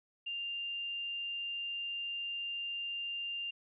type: tone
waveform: sine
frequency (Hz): 2794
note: F7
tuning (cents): 0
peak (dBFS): -36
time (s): 0.26-3.51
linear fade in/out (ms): 10
effects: none